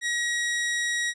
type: tone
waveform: sawtooth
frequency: 1903 Hz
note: A#6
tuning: 35 cents sharp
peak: -21 dBFS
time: 0.01-1.14 s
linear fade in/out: 50 ms
effects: resampled to 22050 Hz